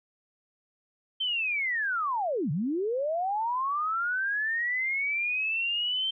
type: linear two-way sweep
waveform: sine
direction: down then up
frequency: 3136 to 131.5 to 3136 Hz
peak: -26 dBFS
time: 1.2-6.11 s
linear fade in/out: 10 ms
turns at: 2.51 s
effects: none